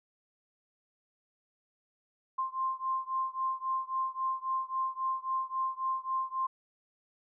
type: beating tone pair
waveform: sine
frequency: 1050 / 1053.7 Hz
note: C6 / C6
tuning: +6 / +12 cents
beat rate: 3.7 Hz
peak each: -33 / -34 dBFS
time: 2.38-6.47 s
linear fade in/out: 10 ms
effects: none